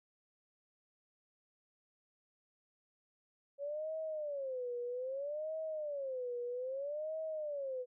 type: tone with vibrato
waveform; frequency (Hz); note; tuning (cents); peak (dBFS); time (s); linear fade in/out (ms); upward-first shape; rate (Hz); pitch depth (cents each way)
sine; 554.4; C#5; 0; -37; 3.58-7.86; 50; sine; 0.62; 240
effects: none